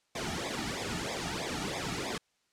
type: noise with flanger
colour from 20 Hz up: pink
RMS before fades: -35 dBFS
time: 0.15-2.18 s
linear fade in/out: 5 ms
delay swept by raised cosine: 0.68 to 1.98 ms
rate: 3.1 Hz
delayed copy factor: -1
effects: white hiss -74 dBFS RMS until 2.52 s + low-pass 7000 Hz 12 dB/octave